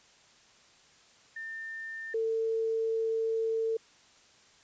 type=tone pair in turn; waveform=sine; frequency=1800 / 448.8 Hz; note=A6 / A4; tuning=+39 / +34 cents; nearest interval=2 octaves; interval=2405 cents; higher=first; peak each=-37 / -27 dBFS; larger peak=second; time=1.36-2.14 / 2.14-3.77 s; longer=second; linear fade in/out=5 ms; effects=white hiss -60 dBFS RMS until 4.63 s + resampled to 16000 Hz